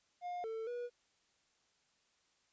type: tone with pitch steps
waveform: triangle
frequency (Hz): 711 / 446.5 / 484.1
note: F5 / A4 / B4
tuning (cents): +31 / +25 / -35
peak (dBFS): -37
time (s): 0.21-0.9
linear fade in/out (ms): 50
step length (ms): 230
effects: white hiss -75 dBFS RMS until 2.52 s + resampled to 16000 Hz